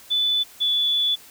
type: tone pair in turn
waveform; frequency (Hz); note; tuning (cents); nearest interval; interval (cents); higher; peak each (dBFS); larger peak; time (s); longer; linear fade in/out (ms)
sine; 3487 / 3449; A7 / A7; -16 / -35; unison; 19; first; -18; neither; 0.1-0.44 / 0.6-1.16; second; 20
effects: white hiss -47 dBFS RMS until 1.3 s